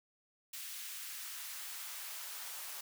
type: noise with high-pass filter sweep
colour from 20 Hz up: white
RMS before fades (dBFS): -45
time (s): 0.53-2.81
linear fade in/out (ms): 5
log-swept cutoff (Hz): 2000 to 690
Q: 0.93
effects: none